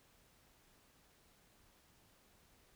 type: silence
effects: pink hiss -69 dBFS RMS until 2.75 s